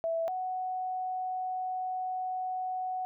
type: tone pair in turn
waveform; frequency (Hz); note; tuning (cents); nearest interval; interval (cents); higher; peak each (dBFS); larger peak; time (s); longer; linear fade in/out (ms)
sine; 659.3 / 742; E5 / F#5; 0 / +5; major second; 205; second; -28 / -31; first; 0.04-0.28 / 0.28-3.05; second; 0
effects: none